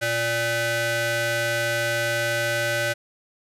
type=ring-modulated tone; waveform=sawtooth; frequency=466.2 Hz; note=A#4; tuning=in tune; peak=-15 dBFS; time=0.01-2.94 s; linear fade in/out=20 ms; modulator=1050 Hz; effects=resampled to 32000 Hz